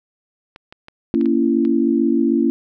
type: clicks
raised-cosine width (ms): 0.3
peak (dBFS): -22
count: 7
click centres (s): 0.561 / 0.725 / 0.884 / 1.147 / 1.212 / 1.258 / 1.651
type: chord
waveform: sine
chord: A# diminished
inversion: none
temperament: just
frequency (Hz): 233.1 / 279.7 / 335.6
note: A#3 / C#4 / E4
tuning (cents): 0 / +16 / +31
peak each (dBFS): -18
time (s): 1.14-2.5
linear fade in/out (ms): 0
effects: none